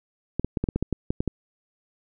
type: clicks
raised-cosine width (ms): 3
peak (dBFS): -11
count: 11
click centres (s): 0.396 / 0.446 / 0.572 / 0.64 / 0.688 / 0.76 / 0.826 / 0.927 / 1.105 / 1.205 / 1.277
effects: none